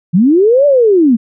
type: linear two-way sweep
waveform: sine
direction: up then down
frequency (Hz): 156.7 to 590 to 212.3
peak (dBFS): -5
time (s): 0.13-1.17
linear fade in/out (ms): 20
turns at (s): 0.66
effects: none